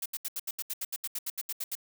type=noise bursts; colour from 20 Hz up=blue; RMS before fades=-34 dBFS; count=16; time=0.02-1.753 s; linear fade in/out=5 ms; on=38 ms; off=75 ms; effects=none